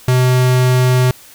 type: tone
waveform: square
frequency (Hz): 126.9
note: B2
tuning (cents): +47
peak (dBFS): -10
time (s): 0.08-1.11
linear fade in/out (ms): 2
effects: white hiss -41 dBFS RMS until 1.34 s